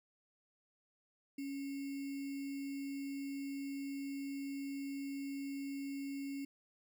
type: tone with sample-and-hold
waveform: sine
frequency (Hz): 277.2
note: C#4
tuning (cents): 0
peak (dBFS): -39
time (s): 1.38-6.45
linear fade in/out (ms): 5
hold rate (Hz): 2450
effects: none